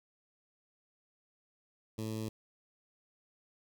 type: tone with notch filter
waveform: 15% pulse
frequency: 110 Hz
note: A2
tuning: in tune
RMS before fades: -38 dBFS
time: 1.98-2.29 s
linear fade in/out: 5 ms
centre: 1500 Hz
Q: 0.6
effects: none